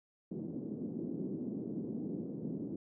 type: band-pass noise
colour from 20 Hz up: pink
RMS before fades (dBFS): -40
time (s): 0.31-2.76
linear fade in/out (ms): 5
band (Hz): 180 to 340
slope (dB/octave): 24
effects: none